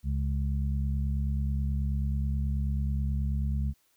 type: harmonic tone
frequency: 69.3 Hz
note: C#2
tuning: in tune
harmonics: 1 / 2 / 3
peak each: -27 / -33 / -37 dBFS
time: 0.03-3.74 s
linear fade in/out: 50 ms
effects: white hiss -69 dBFS RMS until 3.96 s